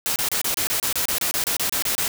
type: noise bursts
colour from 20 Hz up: white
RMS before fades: -23 dBFS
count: 16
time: 0.06-2.079 s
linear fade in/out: 0 ms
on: 99 ms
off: 29 ms
effects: none